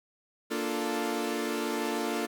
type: chord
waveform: sawtooth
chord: Bb major seventh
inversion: none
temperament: equal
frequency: 233.1 / 293.7 / 349.2 / 440 Hz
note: Bb3 / D4 / F4 / A4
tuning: 0 / 0 / 0 / 0 cents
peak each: -31 dBFS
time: 0.5-2.27 s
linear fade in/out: 20 ms
effects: none